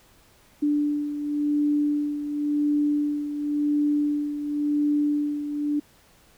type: beating tone pair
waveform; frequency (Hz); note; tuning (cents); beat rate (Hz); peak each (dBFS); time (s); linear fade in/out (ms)
sine; 293.7 / 294.63; D4 / D4; 0 / +6; 0.93; -22 / -29; 0.62-5.8; 10
effects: pink hiss -57 dBFS RMS until 6.37 s